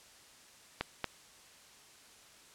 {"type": "clicks", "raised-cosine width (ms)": 0.3, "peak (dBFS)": -16, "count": 2, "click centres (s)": [0.81, 1.043], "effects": ["white hiss -58 dBFS RMS until 2.54 s", "low-pass 9000 Hz 12 dB/octave"]}